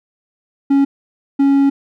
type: tone bursts at uneven times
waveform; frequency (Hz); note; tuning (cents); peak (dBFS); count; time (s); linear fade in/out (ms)
triangle; 277.2; C#4; 0; -7; 2; 0.7-0.85 / 1.39-1.7; 10
effects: none